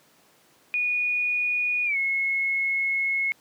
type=tone with pitch glide; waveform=sine; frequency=2458 to 2177 Hz; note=D#7 to C#7; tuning=-22 to -32 cents; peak=-22 dBFS; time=0.74-3.32 s; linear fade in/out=0 ms; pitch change=-210 cents; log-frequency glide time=1.85-1.97 s; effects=pink hiss -59 dBFS RMS until 3.4 s + high-pass 200 Hz 12 dB/octave